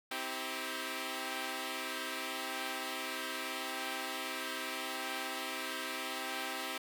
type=chord; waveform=5% pulse; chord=C major; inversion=none; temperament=equal with one note detuned; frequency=261.6 / 322.3 / 392 Hz; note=C4 / E4 / G4; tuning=0 / -39 / 0 cents; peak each=-30 / -30 / -31 dBFS; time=0.11-6.78 s; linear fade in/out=5 ms; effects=none